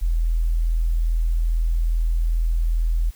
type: tone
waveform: sine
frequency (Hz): 41.2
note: E1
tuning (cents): 0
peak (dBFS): -17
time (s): 0.01-3.11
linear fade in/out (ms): 20
effects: white hiss -52 dBFS RMS until 3.15 s